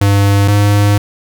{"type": "tone pair in turn", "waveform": "square", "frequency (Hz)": [100.2, 102.36], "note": ["G2", "G#2"], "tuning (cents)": [38, -25], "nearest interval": "unison", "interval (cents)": 37, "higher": "second", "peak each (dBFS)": -8, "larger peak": "neither", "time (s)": [[0.01, 0.48], [0.48, 0.98]], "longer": "second", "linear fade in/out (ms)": 5, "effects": []}